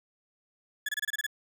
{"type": "tone bursts", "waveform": "35% pulse", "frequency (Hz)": 1708, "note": "G#6", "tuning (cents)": 48, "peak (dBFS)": -27, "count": 8, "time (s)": [0.86, 1.266], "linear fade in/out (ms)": 5, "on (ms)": 28, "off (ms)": 26, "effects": []}